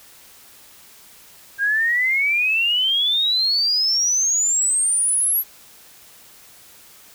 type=exponential sweep; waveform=sine; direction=up; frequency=1595 to 11840 Hz; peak=-16 dBFS; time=1.58-5.44 s; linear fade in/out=50 ms; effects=white hiss -47 dBFS RMS until 7.14 s